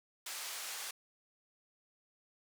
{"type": "band-pass noise", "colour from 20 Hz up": "white", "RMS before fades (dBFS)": -43, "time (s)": [0.26, 0.91], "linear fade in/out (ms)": 5, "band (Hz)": [720, 9400], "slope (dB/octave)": 12, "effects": []}